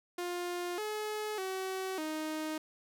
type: tone with pitch steps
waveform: sawtooth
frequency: 352.9 / 425.8 / 378.5 / 311.2 Hz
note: F4 / G#4 / F#4 / D#4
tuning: +18 / +43 / +39 / 0 cents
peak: -31 dBFS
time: 0.18-2.58 s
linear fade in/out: 5 ms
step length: 600 ms
effects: none